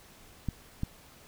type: clicks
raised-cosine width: 5 ms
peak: -18 dBFS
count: 2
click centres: 0.487 / 0.834 s
effects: pink hiss -55 dBFS RMS until 1.27 s